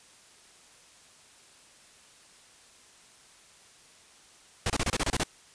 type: noise bursts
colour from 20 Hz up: pink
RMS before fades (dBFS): -27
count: 9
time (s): 4.66-5.235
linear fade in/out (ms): 2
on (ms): 39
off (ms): 28
effects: white hiss -56 dBFS RMS until 5.54 s + resampled to 22050 Hz